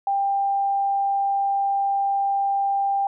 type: tone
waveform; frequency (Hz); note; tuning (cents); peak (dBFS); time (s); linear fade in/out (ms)
sine; 793; G5; +20; -19; 0.07-3.07; 2
effects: none